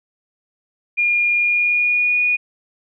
sine tone with pitch glide, 2419 to 2457 Hz, D#7 to D#7, -49 to -22 cents, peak -14 dBFS, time 0.97-2.37 s, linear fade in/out 20 ms, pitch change +27 cents, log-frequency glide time 1.35-2.21 s, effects none

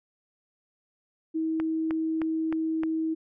sine tone, 320.3 Hz, E4, 50 cents flat, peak -25 dBFS, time 1.34-3.15 s, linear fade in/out 20 ms
click train, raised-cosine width 0.5 ms, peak -20 dBFS, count 5, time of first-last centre 1.6-2.835 s, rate 3.24 Hz
effects none

